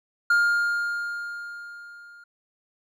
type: tone with level ramp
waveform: triangle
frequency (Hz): 1410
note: F6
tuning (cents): +16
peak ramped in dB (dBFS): -14 to -44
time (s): 0.3-2.24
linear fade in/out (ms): 5
effects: none